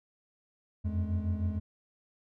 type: tone cluster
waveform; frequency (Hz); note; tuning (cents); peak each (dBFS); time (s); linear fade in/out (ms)
triangle; 85.8 / 92.3 / 211.5; F2 / F#2 / G#3; -30 / -4 / +32; -29 / -32 / -34; 0.84-1.6; 20
effects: none